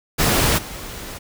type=noise with level steps; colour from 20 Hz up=pink; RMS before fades=-17 / -33 dBFS; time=0.18-1.19 s; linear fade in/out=20 ms; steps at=0.57 s; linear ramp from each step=20 ms; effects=none

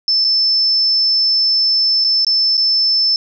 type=tone with dropouts; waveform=sine; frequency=5280 Hz; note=E8; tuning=2 cents sharp; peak=-11 dBFS; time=0.08-3.16 s; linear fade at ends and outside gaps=1 ms; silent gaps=0.243-0.247 / 2.041-2.046 / 2.248-2.267 / 2.57-2.577 s; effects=none

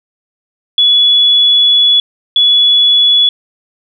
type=tone bursts at uneven times; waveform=sine; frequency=3405 Hz; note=G#7; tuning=42 cents sharp; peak=-5 dBFS; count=2; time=0.78-2 / 2.36-3.29 s; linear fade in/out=2 ms; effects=none

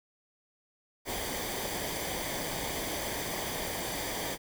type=noise with comb filter; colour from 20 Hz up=pink; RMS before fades=-35 dBFS; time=1.05-4.38 s; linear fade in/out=50 ms; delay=0.74 ms; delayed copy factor=-0.6; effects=none

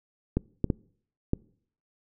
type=clicks; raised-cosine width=3 ms; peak=-11 dBFS; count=4; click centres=0.37 / 0.643 / 0.702 / 1.334 s; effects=noise-tail reverb RT60 0.6 s tail -25 dB re dry

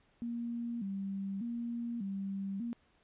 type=tone with vibrato; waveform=sine; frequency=214.7 Hz; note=A3; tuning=42 cents flat; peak=-35 dBFS; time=0.22-2.73 s; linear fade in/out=0 ms; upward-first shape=square; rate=0.84 Hz; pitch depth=160 cents each way; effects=pink hiss -70 dBFS RMS until 3.03 s + resampled to 8000 Hz

